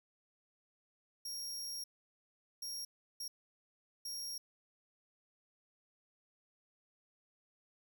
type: tone bursts at uneven times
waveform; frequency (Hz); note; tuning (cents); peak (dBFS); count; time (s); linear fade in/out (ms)
sawtooth; 5588; F8; 0; -38; 4; 1.25-1.84 / 2.62-2.85 / 3.2-3.28 / 4.05-4.38; 5
effects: none